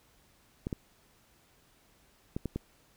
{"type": "clicks", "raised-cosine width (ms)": 3, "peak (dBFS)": -20, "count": 5, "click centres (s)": [0.669, 0.728, 2.365, 2.457, 2.56], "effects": ["pink hiss -65 dBFS RMS until 2.96 s"]}